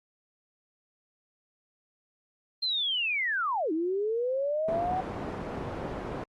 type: linear two-way sweep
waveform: sine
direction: down then up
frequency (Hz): 4198 to 306.7 to 761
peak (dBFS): -26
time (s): 2.62-5.01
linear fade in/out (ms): 10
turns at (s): 3.72
type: low-pass noise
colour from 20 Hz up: white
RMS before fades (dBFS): -36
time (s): 4.68-6.24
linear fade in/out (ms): 2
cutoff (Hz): 660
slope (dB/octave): 12
effects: Opus 32 kbps